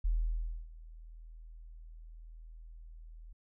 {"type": "tone with ADSR envelope", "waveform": "sine", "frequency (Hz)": 40.45, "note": "E1", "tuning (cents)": -32, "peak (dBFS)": -26, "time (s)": [0.04, 3.33], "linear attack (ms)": 11, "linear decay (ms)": 620, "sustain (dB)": -21, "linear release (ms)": 7, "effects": []}